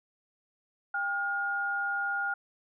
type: tone pair together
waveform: sine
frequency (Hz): 798 / 1421.9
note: G5 / F6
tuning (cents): +31 / +31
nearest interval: minor seventh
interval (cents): 1000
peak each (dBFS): -35 / -29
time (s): 0.94-2.34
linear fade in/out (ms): 5
effects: none